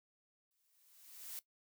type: noise with exponential growth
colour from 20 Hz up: blue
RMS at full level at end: -44 dBFS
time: 0.51-1.39 s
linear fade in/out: 0 ms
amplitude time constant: 190 ms
effects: noise-tail reverb RT60 0.1 s tail -17 dB re dry